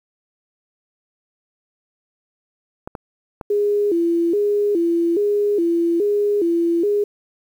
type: clicks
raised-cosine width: 1 ms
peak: -16 dBFS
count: 3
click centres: 2.875 / 2.952 / 3.412 s
type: tone with vibrato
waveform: sine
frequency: 373.3 Hz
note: F#4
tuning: 15 cents sharp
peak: -15 dBFS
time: 3.5-7.04 s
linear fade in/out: 5 ms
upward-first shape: square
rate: 1.2 Hz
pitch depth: 170 cents each way
effects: 8-bit